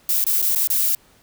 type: noise with dropouts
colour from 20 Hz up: violet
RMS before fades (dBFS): -19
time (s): 0.09-0.95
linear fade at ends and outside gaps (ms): 2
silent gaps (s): 0.242-0.266 / 0.418-0.424 / 0.55-0.558 / 0.673-0.701
effects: pink hiss -55 dBFS RMS until 1.22 s